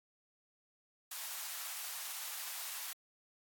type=high-pass noise; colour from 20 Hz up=white; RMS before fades=-43 dBFS; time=1.11-2.93 s; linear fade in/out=5 ms; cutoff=730 Hz; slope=24 dB/octave; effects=AAC 64 kbps